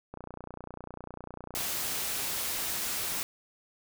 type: click train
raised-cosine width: 1 ms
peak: -27 dBFS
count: 45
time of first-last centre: 0.14-1.607 s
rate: 30 Hz
type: noise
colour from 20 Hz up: white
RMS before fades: -33 dBFS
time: 1.55-3.23 s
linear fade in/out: 0 ms
effects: none